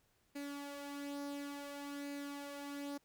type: tone with flanger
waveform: sawtooth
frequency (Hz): 284.5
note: C#4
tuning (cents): +45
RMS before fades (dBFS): -45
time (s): 0.35-2.98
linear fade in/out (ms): 10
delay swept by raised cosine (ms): 0.44 to 3.34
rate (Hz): 0.57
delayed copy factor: +0.5
effects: pink hiss -75 dBFS RMS until 3.04 s